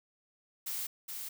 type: noise with echo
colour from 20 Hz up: blue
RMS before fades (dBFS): -37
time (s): 0.66-0.87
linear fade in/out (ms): 10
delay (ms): 420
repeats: 1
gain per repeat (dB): -4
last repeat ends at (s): 1.29
effects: none